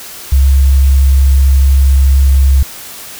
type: tone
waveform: sine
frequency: 67.6 Hz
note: C#2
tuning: 43 cents flat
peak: -4 dBFS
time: 0.32-2.63 s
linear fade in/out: 5 ms
effects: white hiss -29 dBFS RMS until 3.19 s